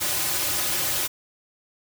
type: noise with comb filter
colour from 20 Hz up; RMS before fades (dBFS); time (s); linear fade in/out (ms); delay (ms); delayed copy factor
white; -25; 0-1.08; 20; 4.4; -0.9
effects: none